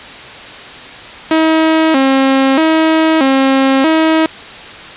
sawtooth tone with vibrato, 292.6 Hz, D4, 6 cents flat, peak -4 dBFS, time 1.31-4.26 s, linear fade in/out 2 ms, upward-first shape square, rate 0.79 Hz, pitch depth 150 cents each way, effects white hiss -30 dBFS RMS until 4.96 s + resampled to 8000 Hz

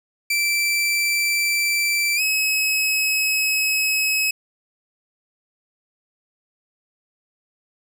sawtooth tone with pitch glide, 2337 to 2563 Hz, D7 to E7, -9 to -49 cents, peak -15 dBFS, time 0.3-4.31 s, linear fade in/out 5 ms, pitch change +160 cents, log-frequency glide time 2.16-2.21 s, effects none

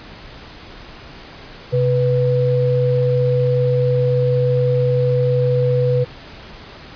sine tone pair together, 130.2 / 493.7 Hz, C3 / B4, -8 / -1 cents, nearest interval octave + major seventh, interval 2307 cents, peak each -16 dBFS, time 1.72-6.05 s, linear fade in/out 20 ms, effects pink hiss -38 dBFS RMS until 6.95 s + resampled to 11025 Hz

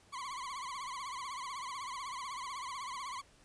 40% pulse tone with vibrato, 1060 Hz, C6, 22 cents sharp, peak -39 dBFS, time 0.12-3.22 s, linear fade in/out 20 ms, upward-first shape triangle, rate 16 Hz, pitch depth 160 cents each way, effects pink hiss -64 dBFS RMS until 3.44 s + resampled to 22050 Hz

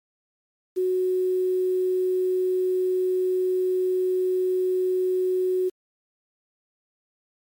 sine tone with quantisation, 369 Hz, F#4, 5 cents flat, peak -20 dBFS, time 0.76-5.7 s, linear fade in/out 20 ms, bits 8, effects MP3 96 kbps

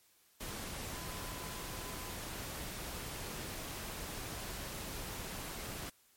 sine tone in noise, 1011 Hz, B5, 40 cents sharp, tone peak -52 dBFS, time 0.91-2.13 s, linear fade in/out 10 ms, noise pink, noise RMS -43 dBFS, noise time 0.4-5.9 s, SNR -12 dB, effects white hiss -68 dBFS RMS until 6.16 s + MP3 64 kbps

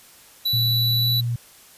square tone, 3951 Hz, B7, in tune, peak -20 dBFS, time 0.45-1.21 s, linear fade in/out 10 ms
sine tone with pitch glide, 116.54 to 119.26 Hz, A#2 to A#2, 0 to +40 cents, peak -21 dBFS, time 0.53-1.36 s, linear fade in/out 5 ms, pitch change +40 cents, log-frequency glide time 0.96-1.11 s
effects white hiss -49 dBFS RMS until 1.77 s + resampled to 32000 Hz

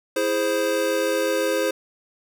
square chord, E augmented, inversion none, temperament equal, 329.6 / 415.3 / 523.3 Hz, E4 / G#4 / B#4, 0 / 0 / 0 cents, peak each -28 / -27 / -23 dBFS, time 0.16-1.71 s, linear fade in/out 5 ms, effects none

